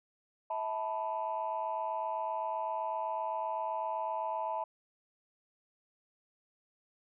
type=chord; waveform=sine; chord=E suspended fourth; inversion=none; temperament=equal with one note detuned; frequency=646.8 / 880 / 987.8 Hz; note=E5 / A5 / B5; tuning=-33 / 0 / 0 cents; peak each=-37 / -35 / -37 dBFS; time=0.5-4.64 s; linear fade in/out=5 ms; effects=tanh soft clip ceiling -25 dBFS